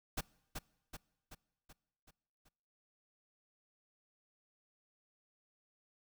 pink noise with echo, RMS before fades -36 dBFS, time 0.17-0.21 s, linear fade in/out 10 ms, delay 380 ms, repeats 6, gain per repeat -5 dB, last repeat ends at 2.49 s, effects noise-tail reverb RT60 1.0 s tail -24 dB re dry

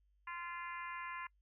harmonic tone, 345.9 Hz, F4, 17 cents flat, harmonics 3 / 4 / 5 / 6 / 7 / 8, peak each -45 / -52 / -49 / -50 / -54 / -57 dBFS, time 0.27-1.27 s, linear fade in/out 5 ms, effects noise-tail reverb RT60 0.1 s tail -25 dB re dry + added 50 Hz sine -70 dBFS peak until 1.41 s

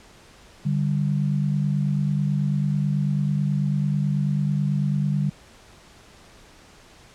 sine tone pair together, 146.8 / 195.95 Hz, D3 / G3, 0 / 0 cents, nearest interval perfect fourth, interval 500 cents, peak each -21 / -25 dBFS, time 0.65-5.3 s, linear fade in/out 10 ms, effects pink hiss -50 dBFS RMS until 7.14 s + low-pass 8000 Hz 12 dB/octave

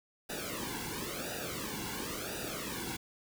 pink noise with flanger, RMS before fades -39 dBFS, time 0.29-2.97 s, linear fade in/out 10 ms, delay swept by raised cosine 0.92 to 1.64 ms, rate 0.96 Hz, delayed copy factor -0.9, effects none

